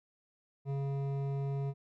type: tone with hard clipping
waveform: triangle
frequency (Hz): 138.59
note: C#3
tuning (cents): 0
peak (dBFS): -34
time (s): 0.65-1.74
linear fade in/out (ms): 50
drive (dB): 15
effects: none